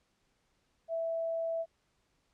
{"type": "tone", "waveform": "sine", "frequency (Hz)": 659.3, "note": "E5", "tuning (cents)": 0, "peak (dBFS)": -31, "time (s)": [0.88, 1.66], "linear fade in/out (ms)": 50, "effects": ["pink hiss -75 dBFS RMS until 2.33 s", "low-pass 8000 Hz 12 dB/octave"]}